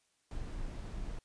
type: noise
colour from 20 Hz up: brown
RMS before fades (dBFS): -40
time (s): 0.31-1.19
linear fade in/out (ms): 2
effects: white hiss -75 dBFS RMS until 1.24 s + resampled to 22050 Hz